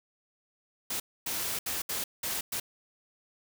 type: noise bursts at uneven times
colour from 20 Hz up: white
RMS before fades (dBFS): -33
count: 6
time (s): 0.9-1 / 1.26-1.59 / 1.66-1.82 / 1.89-2.04 / 2.23-2.41 / 2.52-2.6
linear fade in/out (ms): 5
effects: none